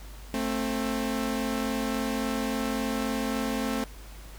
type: tone pair together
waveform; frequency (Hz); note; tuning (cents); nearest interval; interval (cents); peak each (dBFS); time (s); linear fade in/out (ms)
sawtooth; 220.8 / 264.4; A3 / C4; +6 / +18; minor third; 312; -26; 0.34-3.84; 0
effects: added 50 Hz sine -42 dBFS peak until 4.38 s + pink hiss -50 dBFS RMS until 4.38 s